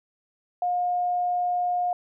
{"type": "tone", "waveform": "sine", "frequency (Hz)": 714, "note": "F5", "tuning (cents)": 38, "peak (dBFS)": -22, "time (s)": [0.62, 1.93], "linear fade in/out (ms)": 2, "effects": []}